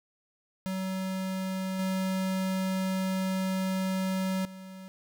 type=tone with level steps; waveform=square; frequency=188.9 Hz; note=F#3; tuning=36 cents sharp; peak=-31 / -28 / -43 dBFS; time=0.66-4.88 s; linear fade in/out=0 ms; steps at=1.79 / 4.45 s; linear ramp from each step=2 ms; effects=none